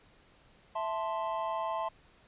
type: chord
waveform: triangle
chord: A minor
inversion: second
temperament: equal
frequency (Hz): 659.3 / 880 / 1046.5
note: E5 / A5 / C6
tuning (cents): 0 / 0 / 0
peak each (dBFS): -34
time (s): 0.75-1.89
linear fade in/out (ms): 10
effects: pink hiss -62 dBFS RMS until 2.27 s + resampled to 8000 Hz